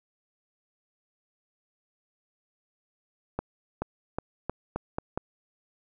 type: accelerating click train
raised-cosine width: 1 ms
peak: -15 dBFS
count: 7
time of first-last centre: 3.39-5.176 s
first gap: 430 ms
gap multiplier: 0.85
effects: none